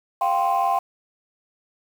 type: chord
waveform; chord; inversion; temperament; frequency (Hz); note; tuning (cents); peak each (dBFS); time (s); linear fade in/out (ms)
sine; F suspended second; none; equal; 698.5 / 784 / 1046.5; F5 / G5 / C6; 0 / 0 / 0; -22 / -20 / -22; 0.21-0.79; 5
effects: tanh soft clip ceiling -13 dBFS + 7-bit